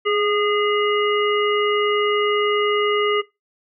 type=harmonic tone with a mistuned harmonic; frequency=410 Hz; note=G#4; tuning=22 cents flat; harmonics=1 / 3 / 5 / 7; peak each=-18 / -23 / -25 / -26 dBFS; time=0.05-3.22 s; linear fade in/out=20 ms; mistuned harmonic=1; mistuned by=+30 cents; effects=noise-tail reverb RT60 0.2 s tail -18 dB re dry